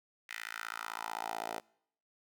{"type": "tone with high-pass filter sweep", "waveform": "10% pulse", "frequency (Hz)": 55.8, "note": "A1", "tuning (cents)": 25, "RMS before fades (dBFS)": -41, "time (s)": [0.29, 1.6], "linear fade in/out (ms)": 5, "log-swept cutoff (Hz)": [2000, 570], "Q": 3.1, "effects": ["noise-tail reverb RT60 0.7 s tail -25 dB re dry"]}